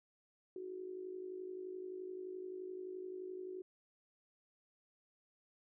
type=tone with amplitude modulation; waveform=sine; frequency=370 Hz; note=F#4; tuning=in tune; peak=-40 dBFS; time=0.56-3.62 s; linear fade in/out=2 ms; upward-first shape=sine; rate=51.6 Hz; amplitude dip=65%; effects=none